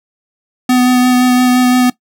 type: tone with vibrato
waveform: square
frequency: 250.3 Hz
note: B3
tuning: 23 cents sharp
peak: -8 dBFS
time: 0.69-1.9 s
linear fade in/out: 5 ms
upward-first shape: sine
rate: 5.8 Hz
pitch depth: 13 cents each way
effects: noise-tail reverb RT60 0.1 s tail -19 dB re dry